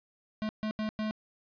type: tone bursts at uneven times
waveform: square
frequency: 215.7 Hz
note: A3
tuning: 34 cents flat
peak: -31 dBFS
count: 4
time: 0.42-0.49 / 0.63-0.71 / 0.79-0.89 / 0.99-1.11 s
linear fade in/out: 0 ms
effects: resampled to 11025 Hz + 10-bit